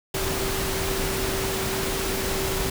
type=tone in noise; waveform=sine; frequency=384.9 Hz; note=G4; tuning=32 cents flat; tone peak=-30 dBFS; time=0.14-2.7 s; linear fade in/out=5 ms; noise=pink; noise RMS=-27 dBFS; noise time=0.14-2.7 s; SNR=-6 dB; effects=none